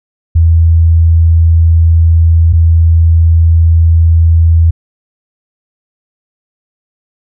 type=tone pair in turn; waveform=sine; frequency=82.41 / 82.41 Hz; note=E2 / E2; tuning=0 / 0 cents; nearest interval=unison; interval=0 cents; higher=neither; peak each=-3 dBFS; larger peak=neither; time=0.35-2.53 / 2.53-4.71 s; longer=neither; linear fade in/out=10 ms; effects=none